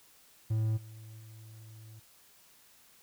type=tone with level steps; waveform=triangle; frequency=110 Hz; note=A2; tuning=in tune; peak=-25 / -44 / -46 dBFS; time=0.5-2 s; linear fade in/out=10 ms; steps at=0.76 / 1.19 s; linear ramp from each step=20 ms; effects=white hiss -61 dBFS RMS until 3.02 s